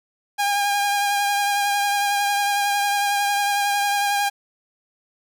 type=tone with vibrato; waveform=sawtooth; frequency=810 Hz; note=G#5; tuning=43 cents flat; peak=-15 dBFS; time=0.38-4.3 s; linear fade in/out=20 ms; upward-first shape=triangle; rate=11 Hz; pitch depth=24 cents each way; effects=none